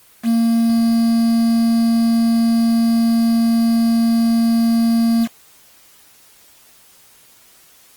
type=tone with quantisation; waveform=triangle; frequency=230 Hz; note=A#3; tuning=23 cents flat; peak=-10 dBFS; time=0.23-5.28 s; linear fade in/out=50 ms; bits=5; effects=white hiss -49 dBFS RMS until 7.96 s + Opus 24 kbps